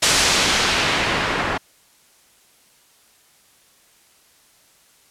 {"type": "noise with low-pass filter sweep", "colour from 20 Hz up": "white", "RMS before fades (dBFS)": -19, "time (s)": [0.02, 1.58], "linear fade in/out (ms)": 10, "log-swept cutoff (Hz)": [7600, 1500], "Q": 0.81, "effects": ["white hiss -55 dBFS RMS until 5.1 s", "low-pass 12000 Hz 12 dB/octave"]}